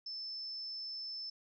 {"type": "tone", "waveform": "sine", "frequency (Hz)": 5274, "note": "E8", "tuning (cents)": 0, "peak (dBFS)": -40, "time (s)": [0.06, 1.3], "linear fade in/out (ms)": 5, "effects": []}